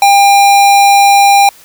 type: tone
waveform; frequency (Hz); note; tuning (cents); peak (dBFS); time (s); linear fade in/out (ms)
square; 800; G5; +35; -4; 0.02-1.49; 2
effects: white hiss -40 dBFS RMS until 1.64 s